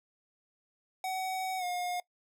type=tone with pitch glide; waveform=square; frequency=752 to 715.1 Hz; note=F#5 to F5; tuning=+28 to +41 cents; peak=-33 dBFS; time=1.04-2 s; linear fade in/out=2 ms; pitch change=-87 cents; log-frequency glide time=1.58-1.64 s; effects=noise-tail reverb RT60 0.1 s tail -21 dB re dry